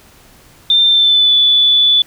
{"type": "tone with pitch glide", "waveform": "sine", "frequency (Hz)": [3586, 3468], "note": ["A7", "A7"], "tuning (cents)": [32, -26], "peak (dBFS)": -7, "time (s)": [0.7, 2.02], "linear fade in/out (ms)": 2, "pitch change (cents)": -58, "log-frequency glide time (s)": [0.86, 1.34], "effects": ["pink hiss -45 dBFS RMS until 2.06 s"]}